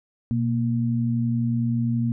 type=tone pair together; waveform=sine; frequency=121.6 / 233.1 Hz; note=B2 / A#3; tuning=-26 / 0 cents; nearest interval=major seventh; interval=1126 cents; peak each=-23 dBFS; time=0.31-2.12 s; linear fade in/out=0 ms; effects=none